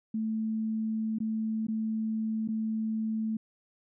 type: tone with dropouts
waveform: sine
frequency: 220 Hz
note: A3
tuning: in tune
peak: -28 dBFS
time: 0.14-3.37 s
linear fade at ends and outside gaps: 5 ms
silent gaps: 1.186-1.202 / 1.669-1.683 / 2.477-2.486 s
effects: none